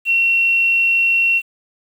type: tone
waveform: sine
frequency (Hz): 2726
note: F7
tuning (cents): -43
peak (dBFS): -12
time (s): 0.05-1.42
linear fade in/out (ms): 50
effects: 7-bit